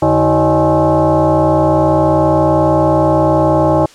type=tone with frequency modulation; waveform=sine; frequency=146.83 Hz; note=D3; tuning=in tune; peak=-8 dBFS; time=0.02-3.86 s; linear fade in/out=5 ms; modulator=234 Hz; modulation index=3.3; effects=white hiss -41 dBFS RMS until 3.94 s + low-pass 7000 Hz 12 dB/octave